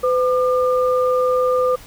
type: tone pair together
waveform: sine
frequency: 505.8 / 1203 Hz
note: B4 / D6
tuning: +41 / +41 cents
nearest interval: octave + minor third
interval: 1500 cents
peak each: -15 / -21 dBFS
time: 0.03-1.76 s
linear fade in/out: 10 ms
effects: pink hiss -42 dBFS RMS until 1.86 s